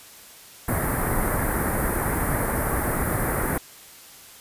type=band-stop noise; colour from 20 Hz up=pink; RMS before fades=-24 dBFS; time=0.68-3.58 s; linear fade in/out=5 ms; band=2000 to 9200 Hz; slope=48 dB/octave; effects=white hiss -46 dBFS RMS until 4.4 s + resampled to 32000 Hz